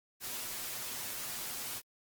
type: noise with comb filter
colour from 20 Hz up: white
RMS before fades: -40 dBFS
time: 0.2-1.82 s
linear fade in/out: 50 ms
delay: 8.2 ms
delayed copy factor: +0.65
effects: Opus 48 kbps